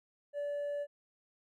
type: tone with hard clipping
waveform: triangle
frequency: 578 Hz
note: D5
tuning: 28 cents flat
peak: -33 dBFS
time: 0.33-0.87 s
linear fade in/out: 50 ms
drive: 1 dB
effects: none